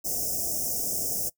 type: band-stop noise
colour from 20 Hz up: white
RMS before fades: -29 dBFS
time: 0.04-1.3 s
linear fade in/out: 20 ms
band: 740 to 5200 Hz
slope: 96 dB/octave
effects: noise-tail reverb RT60 0.1 s tail -21 dB re dry